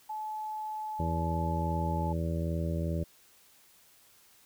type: tone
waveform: sine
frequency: 861 Hz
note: A5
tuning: 38 cents flat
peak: -34 dBFS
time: 0.09-2.13 s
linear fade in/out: 10 ms
type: harmonic tone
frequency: 82.5 Hz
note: E2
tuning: 2 cents sharp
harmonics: 1 / 2 / 3 / 4 / 5 / 6 / 7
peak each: -32 / -33 / -43 / -40 / -44 / -46 / -40 dBFS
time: 0.99-3.04 s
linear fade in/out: 10 ms
effects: white hiss -61 dBFS RMS until 4.45 s